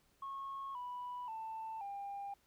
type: tone with pitch steps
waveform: sine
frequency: 1093 / 985.1 / 887.8 / 800.1 Hz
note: C#6 / B5 / A5 / G5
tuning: -25 / -5 / +15 / +35 cents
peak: -40 dBFS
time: 0.22-2.34 s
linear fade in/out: 5 ms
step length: 530 ms
effects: tanh soft clip ceiling -38 dBFS + pink hiss -73 dBFS RMS until 2.46 s